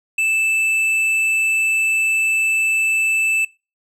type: tone with tanh clipping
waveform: sine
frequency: 2637 Hz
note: E7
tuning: in tune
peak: -17 dBFS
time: 0.18-3.45 s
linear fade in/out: 5 ms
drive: 11 dB
effects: noise-tail reverb RT60 0.3 s tail -23 dB re dry + low-pass 12000 Hz 12 dB/octave